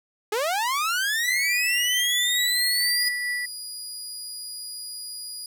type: linear sweep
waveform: sawtooth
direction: up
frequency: 401.7 to 4964 Hz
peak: -19 dBFS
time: 0.32-3.09 s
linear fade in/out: 5 ms
type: tone with tremolo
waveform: sine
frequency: 1962 Hz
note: B6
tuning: 12 cents flat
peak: -24 dBFS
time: 1.25-3.46 s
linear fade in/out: 10 ms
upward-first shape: triangle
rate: 4.5 Hz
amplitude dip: 30%
type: tone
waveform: 25% pulse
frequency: 4893 Hz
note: D#8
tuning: 30 cents flat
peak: -29 dBFS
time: 3.02-5.46 s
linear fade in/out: 2 ms
effects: none